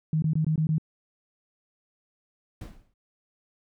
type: tone bursts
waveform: sine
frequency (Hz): 156.7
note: D#3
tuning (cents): +13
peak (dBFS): -21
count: 6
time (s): 0.13-0.782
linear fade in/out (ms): 2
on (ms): 92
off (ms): 20
type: noise with exponential decay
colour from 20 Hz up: brown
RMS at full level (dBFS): -33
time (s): 2.61-2.94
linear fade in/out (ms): 5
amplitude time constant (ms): 70
effects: none